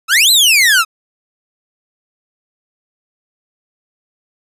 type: exponential two-way sweep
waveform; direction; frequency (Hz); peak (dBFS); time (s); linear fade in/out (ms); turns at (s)
sawtooth; up then down; 1248 to 4186 to 1248; -4; 0.08-0.85; 50; 0.31
effects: resampled to 32000 Hz